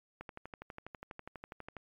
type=click train; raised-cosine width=0.5 ms; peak=-29 dBFS; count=20; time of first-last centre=0.21-1.767 s; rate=12.2 Hz; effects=MP3 96 kbps